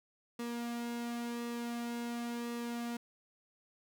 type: tone with flanger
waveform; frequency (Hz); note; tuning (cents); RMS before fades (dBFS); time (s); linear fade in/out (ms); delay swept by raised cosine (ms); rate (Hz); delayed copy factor
sawtooth; 236.9; A#3; +28; -39; 0.39-2.97; 5; 1.3 to 2.6; 0.94; -0.5
effects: none